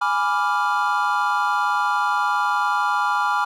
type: chord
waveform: triangle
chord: G# diminished seventh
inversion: none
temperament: equal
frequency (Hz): 830.6 / 987.8 / 1174.7 / 1396.9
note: G#5 / B5 / D6 / F6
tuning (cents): 0 / 0 / 0 / 0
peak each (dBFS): -22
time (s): 0.01-3.45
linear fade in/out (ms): 10
effects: none